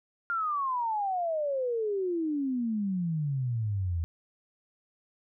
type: exponential sweep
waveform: sine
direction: down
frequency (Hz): 1412 to 80.3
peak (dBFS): -27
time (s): 0.3-4.04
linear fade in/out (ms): 0
effects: none